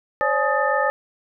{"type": "tone cluster", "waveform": "sine", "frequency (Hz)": [532, 579, 849, 1252, 1784], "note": ["C5", "D5", "G#5", "D#6", "A6"], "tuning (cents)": [29, -25, 38, 10, 23], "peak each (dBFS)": -24, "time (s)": [0.21, 0.9], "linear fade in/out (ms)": 0, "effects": []}